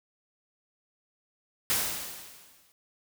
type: noise with exponential decay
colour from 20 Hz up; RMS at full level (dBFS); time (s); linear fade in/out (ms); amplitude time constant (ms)
white; -25; 1.7-2.72; 0; 220
effects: none